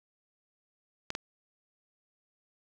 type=clicks; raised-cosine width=0.2 ms; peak=-16 dBFS; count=2; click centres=1.104 / 1.151 s; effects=none